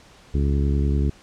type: harmonic tone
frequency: 70.4 Hz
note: C#2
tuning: 27 cents sharp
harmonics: 1 / 2 / 3 / 4 / 5 / 6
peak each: -19 / -25 / -29 / -31 / -33 / -35 dBFS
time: 0.34-1.1 s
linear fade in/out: 5 ms
effects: pink hiss -50 dBFS RMS until 1.22 s + low-pass 7000 Hz 12 dB/octave